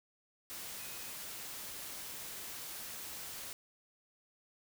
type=tone in noise; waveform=sine; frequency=2512 Hz; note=D#7; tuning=16 cents sharp; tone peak=-56 dBFS; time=0.79-1.12 s; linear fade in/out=0 ms; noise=white; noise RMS=-45 dBFS; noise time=0.5-3.53 s; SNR=-14 dB; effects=none